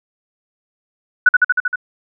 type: tone with echo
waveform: sine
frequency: 1480 Hz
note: F#6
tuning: in tune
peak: -4 dBFS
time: 1.26-1.29 s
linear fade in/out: 5 ms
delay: 78 ms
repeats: 6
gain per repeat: -2 dB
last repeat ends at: 1.758 s
effects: none